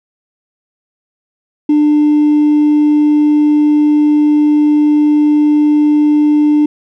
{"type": "tone with hard clipping", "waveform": "triangle", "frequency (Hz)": 298.3, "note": "D4", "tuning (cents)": 27, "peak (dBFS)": -6, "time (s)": [1.69, 6.66], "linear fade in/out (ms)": 5, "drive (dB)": 2, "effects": []}